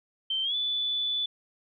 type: tone with pitch glide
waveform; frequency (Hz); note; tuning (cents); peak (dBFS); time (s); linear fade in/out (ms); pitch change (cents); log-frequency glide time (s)
sine; 3115 to 3476; G7 to A7; -12 to -22; -26; 0.3-1.26; 5; +190; 0.43-0.55
effects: none